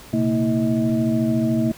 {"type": "tone cluster", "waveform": "sine", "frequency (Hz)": [119.5, 133.2, 228.7, 322.4, 635], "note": ["A#2", "C3", "A#3", "E4", "D#5"], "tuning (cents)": [43, 31, -33, -38, 35], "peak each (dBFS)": [-27, -27, -19, -24, -28], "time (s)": [0.13, 1.72], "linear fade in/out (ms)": 5, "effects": ["pink hiss -43 dBFS RMS until 1.77 s"]}